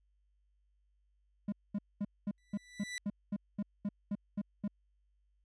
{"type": "tone bursts", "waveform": "triangle", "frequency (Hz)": 203.7, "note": "G#3", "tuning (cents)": -33, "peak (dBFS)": -30, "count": 13, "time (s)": [1.48, 4.679], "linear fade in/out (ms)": 5, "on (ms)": 43, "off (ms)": 220}
{"type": "tone with exponential growth", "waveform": "sawtooth", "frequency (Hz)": 1975.5, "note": "B6", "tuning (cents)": 0, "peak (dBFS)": -33, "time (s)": [2.38, 2.98], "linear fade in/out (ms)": 0, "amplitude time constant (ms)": 130}
{"effects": ["added 50 Hz sine -70 dBFS peak until 5.44 s", "resampled to 22050 Hz"]}